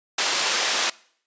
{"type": "band-pass noise", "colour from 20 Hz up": "white", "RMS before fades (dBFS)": -23, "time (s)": [0.18, 0.9], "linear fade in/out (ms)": 5, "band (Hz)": [440, 6100], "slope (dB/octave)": 12, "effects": ["noise-tail reverb RT60 0.6 s tail -23 dB re dry", "resampled to 16000 Hz"]}